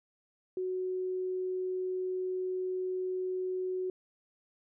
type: tone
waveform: sine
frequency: 370 Hz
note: F#4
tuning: in tune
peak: -31 dBFS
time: 0.57-3.9 s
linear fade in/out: 2 ms
effects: none